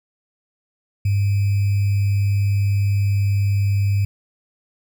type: tone with sample-and-hold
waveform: sine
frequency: 100.1 Hz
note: G2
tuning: 37 cents sharp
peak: -15 dBFS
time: 1.05-4.05 s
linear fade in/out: 5 ms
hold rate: 2450 Hz
effects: none